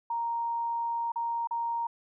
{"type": "tone with dropouts", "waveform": "sine", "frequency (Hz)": 932.3, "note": "A#5", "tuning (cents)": 0, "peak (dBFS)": -28, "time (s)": [0.1, 1.87], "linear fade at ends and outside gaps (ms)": 5, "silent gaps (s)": [[1.12, 1.158], [1.473, 1.509]], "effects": []}